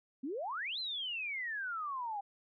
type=exponential two-way sweep; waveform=sine; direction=up then down; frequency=246.1 to 4186 to 786 Hz; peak=-36 dBFS; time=0.23-2.21 s; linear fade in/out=10 ms; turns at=0.79 s; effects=none